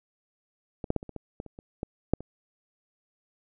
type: clicks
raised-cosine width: 2 ms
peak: -21 / -11 / -13 / -26 / -27 / -23 / -22 / -30 / -30 / -18 / -8 / -26 dBFS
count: 12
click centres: 0.842 / 0.904 / 0.963 / 1.029 / 1.093 / 1.163 / 1.401 / 1.463 / 1.589 / 1.831 / 2.136 / 2.206 s
effects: none